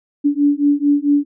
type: beating tone pair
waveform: sine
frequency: 286.1 / 290.6 Hz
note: D4 / D4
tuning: -45 / -18 cents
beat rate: 4.5 Hz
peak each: -15 dBFS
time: 0.24-1.25 s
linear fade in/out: 20 ms
effects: none